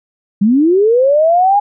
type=linear sweep; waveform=sine; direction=up; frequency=190 to 830.6 Hz; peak=-7 dBFS; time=0.41-1.6 s; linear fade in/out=10 ms; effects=none